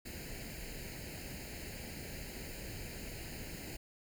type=noise with comb filter; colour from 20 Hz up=pink; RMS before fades=-45 dBFS; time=0.05-3.77 s; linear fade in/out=10 ms; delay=0.43 ms; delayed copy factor=+0.8; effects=none